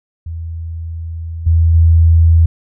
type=tone with level steps; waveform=sine; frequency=82.41 Hz; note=E2; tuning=in tune; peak=-21 / -7 / -5 dBFS; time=0.26-2.46 s; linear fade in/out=5 ms; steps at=1.46 / 1.74 s; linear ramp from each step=10 ms; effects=none